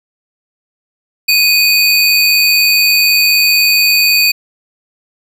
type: tone pair together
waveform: square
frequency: 2489 / 4578 Hz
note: D#7 / D8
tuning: 0 / -45 cents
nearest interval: major seventh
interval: 1055 cents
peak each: -11 dBFS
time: 1.28-4.32 s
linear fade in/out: 10 ms
effects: none